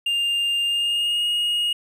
triangle tone with pitch glide, 2803 to 2870 Hz, F7 to F7, +6 to +47 cents, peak -18 dBFS, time 0.06-1.73 s, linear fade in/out 5 ms, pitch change +41 cents, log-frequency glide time 0.65-1.26 s, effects none

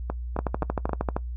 two click trains, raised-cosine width 1 ms, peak -14 / -11 dBFS, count 4 / 11, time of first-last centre 0.1-0.894 / 0.39-1.165 s, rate 3.78 / 12.9 Hz, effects noise-tail reverb RT60 0.1 s tail -20 dB re dry + added 60 Hz sine -30 dBFS peak until 1.36 s

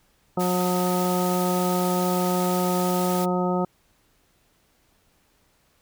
harmonic tone, 180.4 Hz, F#3, 44 cents flat, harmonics 1 / 2 / 3 / 4 / 5 / 7, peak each -24 / -27 / -29 / -30 / -31 / -32 dBFS, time 0.37-3.65 s, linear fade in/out 5 ms
white high-pass noise, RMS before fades -34 dBFS, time 0.39-3.26 s, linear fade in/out 20 ms, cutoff 320 Hz, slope 12 dB/octave
effects pink hiss -64 dBFS RMS until 5.81 s

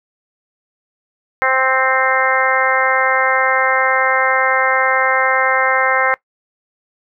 harmonic tone, 262.1 Hz, C4, 3 cents sharp, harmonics 2 / 3 / 4 / 5 / 6 / 7 / 8, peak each -20 / -20 / -20 / -20 / -20 / -20 / -20 dBFS, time 1.42-6.14 s, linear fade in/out 0 ms, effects noise-tail reverb RT60 0.1 s tail -21 dB re dry

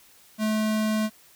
square tone, 216.1 Hz, A3, 31 cents flat, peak -23 dBFS, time 0.38-1.1 s, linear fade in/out 50 ms, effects white hiss -55 dBFS RMS until 1.35 s

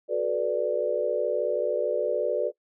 sine chord, B minor seventh, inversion second, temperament equal with one note detuned, 370 / 434.9 / 493.9 / 587.3 Hz, F#4 / A4 / B4 / D5, 0 / -20 / 0 / 0 cents, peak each -32 / -30 / -28 / -27 dBFS, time 0.08-2.52 s, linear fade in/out 50 ms, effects noise-tail reverb RT60 0.1 s tail -23 dB re dry

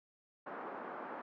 white band-pass noise, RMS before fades -45 dBFS, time 0.46-1.22 s, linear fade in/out 10 ms, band 230 to 1300 Hz, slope 24 dB/octave, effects none

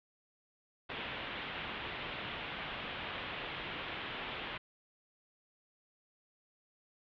white low-pass noise, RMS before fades -42 dBFS, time 0.89-4.58 s, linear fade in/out 10 ms, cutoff 3400 Hz, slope 48 dB/octave, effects none

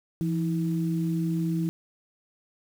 sine tone pair together, 168.04 / 322.2 Hz, E3 / E4, +34 / -39 cents, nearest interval major seventh, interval 1127 cents, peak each -25 / -30 dBFS, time 0.21-1.69 s, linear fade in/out 0 ms, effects 8-bit

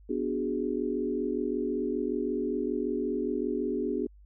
sine chord, G# half-diminished seventh, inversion first, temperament equal, 246.9 / 293.7 / 370 / 415.3 Hz, B3 / D4 / F#4 / G#4, 0 / 0 / 0 / 0 cents, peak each -33 dBFS, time 0.09-4.07 s, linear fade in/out 10 ms, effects added 50 Hz sine -51 dBFS peak until 4.25 s

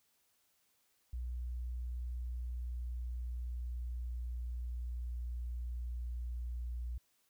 sine tone with pitch glide, 60.9 to 60.03 Hz, B1 to B1, -24 to -48 cents, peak -37 dBFS, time 1.13-6.98 s, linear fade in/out 5 ms, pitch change -24 cents, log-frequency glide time 1.4-5.92 s, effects white hiss -75 dBFS RMS until 7.29 s

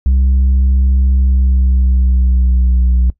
sine tone with pitch glide, 65.3 to 61.63 Hz, C2 to B1, -3 to -3 cents, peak -5 dBFS, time 0.06-3.1 s, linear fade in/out 0 ms, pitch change -100 cents, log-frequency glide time 1.13-2.9 s, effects noise-tail reverb RT60 0.1 s tail -20 dB re dry + tanh soft clip ceiling -7 dBFS

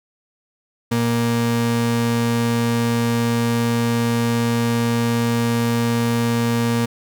35% pulse tone pair together, 117.4 / 234.8 Hz, A#2 / A#3, +13 / +13 cents, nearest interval octave, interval 1200 cents, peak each -19 dBFS, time 0.91-6.86 s, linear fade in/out 10 ms, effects none

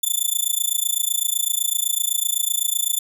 5% pulse tone with amplitude modulation, 3520 Hz, A7, in tune, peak -8 dBFS, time 0.03-2.99 s, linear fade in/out 5 ms, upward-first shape sine, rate 27.9 Hz, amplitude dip 95%, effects none

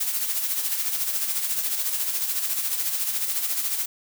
blue noise with tremolo, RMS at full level -24 dBFS, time 0-3.86 s, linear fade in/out 10 ms, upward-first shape sine, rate 14 Hz, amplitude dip 50%, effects none

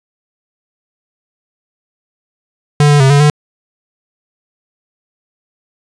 square tone with pitch steps, 146.8 / 145.8 / 134.2 / 143 / 148.6 Hz, D3 / D3 / C3 / D3 / D3, 0 / -12 / +44 / -46 / +21 cents, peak -6 dBFS, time 2.8-3.3 s, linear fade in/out 2 ms, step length 100 ms, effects resampled to 22050 Hz

